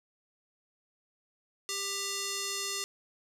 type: tone with band-pass filter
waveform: square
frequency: 396.6 Hz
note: G4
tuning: 20 cents sharp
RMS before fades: -35 dBFS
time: 1.69-2.84 s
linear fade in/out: 0 ms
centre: 6000 Hz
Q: 1.3
effects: none